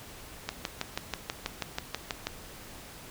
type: click train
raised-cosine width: 0.2 ms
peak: -13 dBFS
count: 12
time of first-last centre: 0.49-2.27 s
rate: 6.18 Hz
effects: pink hiss -47 dBFS RMS until 3.1 s